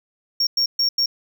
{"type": "tone bursts at uneven times", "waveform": "triangle", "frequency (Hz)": 5530, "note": "F8", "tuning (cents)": -18, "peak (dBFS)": -15, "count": 4, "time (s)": [[0.4, 0.47], [0.57, 0.66], [0.79, 0.89], [0.98, 1.06]], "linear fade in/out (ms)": 5, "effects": []}